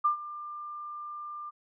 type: tone with ADSR envelope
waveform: sine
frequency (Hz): 1194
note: D6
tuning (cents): +28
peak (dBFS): -20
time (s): 0.04-1.51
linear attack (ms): 13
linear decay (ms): 110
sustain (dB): -17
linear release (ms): 24
effects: none